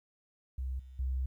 sine tone with level steps, 64.8 Hz, C2, 16 cents flat, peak -33 / -47 / -30 dBFS, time 0.58-1.26 s, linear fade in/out 5 ms, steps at 0.79 / 0.99 s, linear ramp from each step 5 ms, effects 12-bit

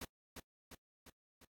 pink noise with echo, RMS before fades -45 dBFS, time 0.01-0.05 s, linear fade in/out 5 ms, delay 350 ms, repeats 4, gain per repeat -4 dB, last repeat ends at 1.45 s, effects noise-tail reverb RT60 0.1 s tail -23 dB re dry + AAC 64 kbps

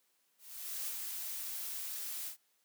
blue noise with ADSR envelope, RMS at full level -38 dBFS, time 0.38-2.37 s, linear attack 490 ms, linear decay 40 ms, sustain -3 dB, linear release 100 ms, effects white hiss -75 dBFS RMS until 2.64 s + high-pass 200 Hz 12 dB/octave

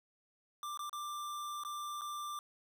square tone with dropouts, 1183 Hz, D6, 12 cents sharp, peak -40 dBFS, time 0.63-2.39 s, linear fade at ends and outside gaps 1 ms, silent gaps 0.774-0.792 / 0.895-0.929 / 1.636-1.649 / 2.011-2.017 s, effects none

